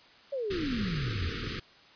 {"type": "exponential sweep", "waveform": "sine", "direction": "down", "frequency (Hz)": [577, 77.78], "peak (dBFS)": -30, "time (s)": [0.32, 1.29], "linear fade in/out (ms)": 10}
{"type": "band-stop noise", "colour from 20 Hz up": "pink", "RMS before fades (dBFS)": -35, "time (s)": [0.5, 1.6], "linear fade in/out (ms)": 10, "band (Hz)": [490, 1200], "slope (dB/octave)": 96}
{"effects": ["white hiss -56 dBFS RMS until 1.95 s", "resampled to 11025 Hz"]}